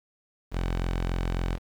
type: tone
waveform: sawtooth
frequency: 43.65 Hz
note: F1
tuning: in tune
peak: -22 dBFS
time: 0.51-1.59 s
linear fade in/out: 50 ms
effects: low-pass 5000 Hz 12 dB/octave + 8-bit